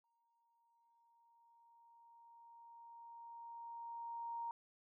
sine tone with exponential growth, 932.3 Hz, A#5, in tune, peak -40 dBFS, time 0.04-4.51 s, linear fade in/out 1 ms, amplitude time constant 970 ms, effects none

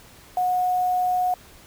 sine tone with quantisation, 729 Hz, F#5, 26 cents flat, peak -19 dBFS, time 0.37-1.34 s, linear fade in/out 2 ms, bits 7, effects pink hiss -49 dBFS RMS until 1.66 s

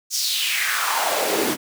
pink noise with high-pass filter sweep, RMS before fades -22 dBFS, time 0.1-1.57 s, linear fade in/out 50 ms, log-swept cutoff 6100 to 240 Hz, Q 3.4, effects none

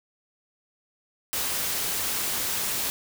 white noise, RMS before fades -28 dBFS, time 1.33-2.9 s, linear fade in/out 0 ms, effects none

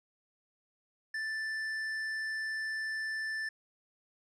triangle tone with tanh clipping, 1763 Hz, A6, 3 cents sharp, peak -35 dBFS, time 1.14-3.49 s, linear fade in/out 5 ms, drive 12 dB, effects none

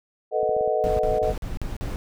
sine chord, B dominant seventh, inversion third, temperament equal, 440 / 493.9 / 622.3 / 740 Hz, A4 / B4 / D#5 / F#5, 0 / 0 / 0 / 0 cents, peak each -25 / -27 / -24 / -27 dBFS, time 0.31-1.34 s, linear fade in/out 50 ms
clicks, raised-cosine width 2 ms, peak -25 dBFS, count 12, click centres 0.431 / 0.493 / 0.566 / 0.61 / 0.677 / 0.87 / 1.043 / 1.118 / 1.151 / 1.218 / 1.307 / 1.375 s
brown noise bursts, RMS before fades -29 dBFS, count 6, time 0.84-1.96 s, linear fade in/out 0 ms, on 150 ms, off 44 ms
effects none

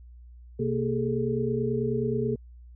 sine tone cluster, 127.3 / 231.4 / 407.6 / 436.9 Hz, C3 / A#3 / G#4 / A4, -47 / -13 / -32 / -12 cents, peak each -30 dBFS, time 0.59-2.36 s, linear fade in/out 10 ms, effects added 60 Hz sine -45 dBFS peak until 2.75 s

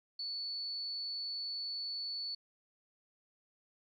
sine tone, 4450 Hz, C#8, 6 cents sharp, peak -37 dBFS, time 0.19-2.35 s, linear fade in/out 5 ms, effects 13-bit

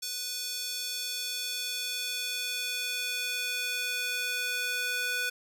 square tone with high-pass filter sweep, 493.9 Hz, B4, in tune, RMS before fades -33 dBFS, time 0.02-5.3 s, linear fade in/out 10 ms, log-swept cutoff 4700 to 1700 Hz, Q 1.5, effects none

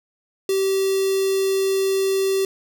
square tone with notch filter, 386.6 Hz, G4, 24 cents flat, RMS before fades -20 dBFS, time 0.49-2.45 s, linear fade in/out 2 ms, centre 1400 Hz, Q 0.58, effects none

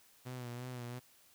sawtooth tone with vibrato, 123.47 Hz, B2, in tune, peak -38 dBFS, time 0.25-1 s, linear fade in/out 20 ms, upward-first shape sine, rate 2.9 Hz, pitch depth 52 cents each way, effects white hiss -65 dBFS RMS until 1.34 s

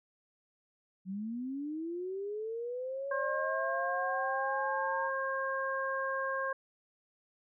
sine linear sweep, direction up, 182 to 930 Hz, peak -35 dBFS, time 1.05-5.11 s, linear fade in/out 50 ms
harmonic tone, 536 Hz, C5, 42 cents sharp, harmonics 1 / 2 / 3, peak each -36 / -36 / -36 dBFS, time 3.11-6.53 s, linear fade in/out 5 ms
effects none

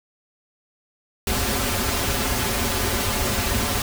pink noise with comb filter, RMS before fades -23 dBFS, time 1.27-3.82 s, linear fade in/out 2 ms, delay 6.3 ms, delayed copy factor -1, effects none

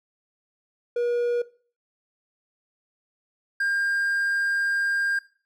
triangle tone pair in turn, 480 / 1603.8 Hz, B4 / G6, -49 / +39 cents, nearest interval octave + major sixth, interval 2088 cents, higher second, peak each -20 dBFS, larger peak neither, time 0.96-1.42 / 3.6-5.19 s, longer second, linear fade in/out 5 ms, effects noise-tail reverb RT60 0.4 s tail -18 dB re dry

